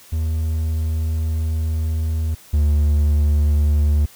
triangle tone pair in turn, 79.6 / 74.16 Hz, D#2 / D2, +40 / +17 cents, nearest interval minor second, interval 123 cents, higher first, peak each -16 / -11 dBFS, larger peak second, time 0.12-2.35 / 2.53-4.06 s, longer first, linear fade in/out 10 ms, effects white hiss -46 dBFS RMS until 4.15 s

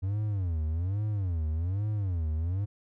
triangle tone with vibrato, 91 Hz, F#2, 28 cents flat, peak -25 dBFS, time 0.02-2.66 s, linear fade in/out 20 ms, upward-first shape sine, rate 1.2 Hz, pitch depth 280 cents each way, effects none

